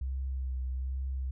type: tone with vibrato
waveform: sine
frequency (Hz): 65.1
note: C2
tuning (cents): -8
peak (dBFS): -31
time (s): 0.01-1.31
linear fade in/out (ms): 5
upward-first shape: sine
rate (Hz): 1.2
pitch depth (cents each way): 28
effects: none